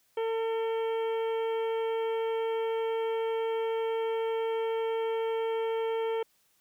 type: harmonic tone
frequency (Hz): 451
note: A4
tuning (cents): +43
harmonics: 1 / 2 / 3 / 4 / 5 / 6 / 7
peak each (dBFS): -28 / -37 / -46 / -50 / -47 / -54 / -48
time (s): 0.17-6.23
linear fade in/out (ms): 5
effects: white hiss -69 dBFS RMS until 6.6 s